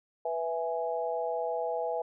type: chord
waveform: sine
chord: E major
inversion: second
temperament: equal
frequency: 493.9 / 659.3 / 830.6 Hz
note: B4 / E5 / G#5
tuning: 0 / 0 / 0 cents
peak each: -33 / -33 / -35 dBFS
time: 0.25-2.02 s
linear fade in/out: 5 ms
effects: none